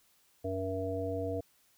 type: harmonic tone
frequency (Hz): 94.8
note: F#2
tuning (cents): +43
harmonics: 1 / 3 / 5 / 7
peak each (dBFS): -38 / -39 / -36 / -38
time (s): 0.44-1.41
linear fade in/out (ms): 10
effects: white hiss -68 dBFS RMS until 1.77 s